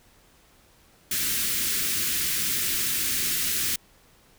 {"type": "band-stop noise", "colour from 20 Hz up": "white", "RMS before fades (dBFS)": -26, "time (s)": [1.11, 3.76], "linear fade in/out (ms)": 5, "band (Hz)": [380, 1500], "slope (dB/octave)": 24, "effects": ["pink hiss -58 dBFS RMS until 4.38 s"]}